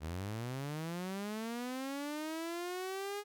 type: linear sweep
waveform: sawtooth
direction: up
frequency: 73.42 to 415.3 Hz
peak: -34 dBFS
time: 0-3.24 s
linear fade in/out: 50 ms
effects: none